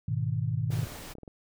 sine chord, G# minor, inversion none, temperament equal, 103.83 / 123.47 / 155.56 Hz, G#2 / B2 / D#3, 0 / 0 / 0 cents, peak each -31 / -30 / -32 dBFS, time 0.08-0.85 s, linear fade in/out 5 ms
pink noise, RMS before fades -43 dBFS, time 0.7-1.14 s, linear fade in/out 20 ms
clicks, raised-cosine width 2 ms, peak -31 dBFS, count 10, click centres 0.704 / 0.736 / 0.789 / 0.832 / 0.87 / 0.92 / 1.153 / 1.184 / 1.233 / 1.278 s
effects none

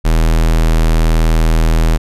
square tone, 40.36 Hz, E1, 36 cents flat, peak -9 dBFS, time 0.04-1.98 s, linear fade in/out 20 ms, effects resampled to 32000 Hz

